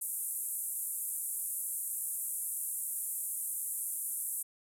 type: band-pass noise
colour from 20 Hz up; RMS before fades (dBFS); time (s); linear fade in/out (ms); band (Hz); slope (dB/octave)
white; -37; 0.01-4.43; 10; 8300 to 13000; 48
effects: none